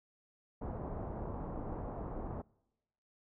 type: low-pass noise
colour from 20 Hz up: pink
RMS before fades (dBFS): -41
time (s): 0.61-2.42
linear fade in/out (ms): 10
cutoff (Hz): 970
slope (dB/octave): 24
effects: noise-tail reverb RT60 1.0 s tail -26 dB re dry